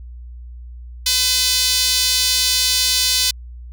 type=tone with high-pass filter; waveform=sawtooth; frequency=506 Hz; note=B4; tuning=42 cents sharp; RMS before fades=-17 dBFS; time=1.06-3.31 s; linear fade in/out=5 ms; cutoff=4200 Hz; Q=2; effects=added 60 Hz sine -32 dBFS peak until 3.72 s